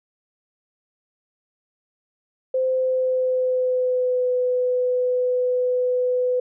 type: tone with pitch glide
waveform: sine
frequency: 518 to 500.1 Hz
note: C5 to B4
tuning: -17 to +22 cents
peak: -18 dBFS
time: 2.54-6.4 s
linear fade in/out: 5 ms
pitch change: -61 cents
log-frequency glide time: 2.65-4.31 s
effects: none

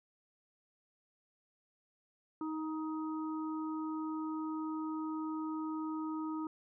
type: harmonic tone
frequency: 313.9 Hz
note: D#4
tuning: 15 cents sharp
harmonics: 1 / 3 / 4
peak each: -36 / -46 / -46 dBFS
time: 2.41-6.47 s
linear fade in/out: 2 ms
effects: none

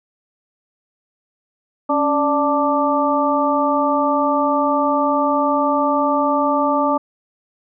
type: harmonic tone with a mistuned harmonic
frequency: 293.7 Hz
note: D4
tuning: in tune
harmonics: 1 / 2 / 3 / 4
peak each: -20 / -20 / -20 / -20 dBFS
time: 1.89-6.98 s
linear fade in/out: 10 ms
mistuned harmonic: 1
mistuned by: -87 cents
effects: none

